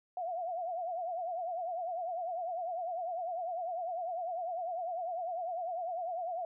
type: tone with vibrato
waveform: sine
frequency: 698.5 Hz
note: F5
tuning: in tune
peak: -34 dBFS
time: 0.17-6.45 s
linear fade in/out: 2 ms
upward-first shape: triangle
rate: 10 Hz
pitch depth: 140 cents each way
effects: none